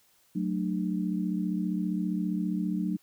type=chord; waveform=sine; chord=D major; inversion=first; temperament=equal with one note detuned; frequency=185 / 220 / 300.4 Hz; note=F#3 / A3 / D4; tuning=0 / 0 / +39 cents; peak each=-29 / -33 / -33 dBFS; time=0.35-2.97 s; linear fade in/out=10 ms; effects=white hiss -65 dBFS RMS until 3.02 s